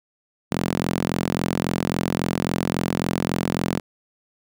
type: tone with high-pass filter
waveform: sawtooth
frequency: 43.65 Hz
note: F1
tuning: in tune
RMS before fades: -24 dBFS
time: 0.51-3.8 s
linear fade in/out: 10 ms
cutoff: 190 Hz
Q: 1.7
effects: none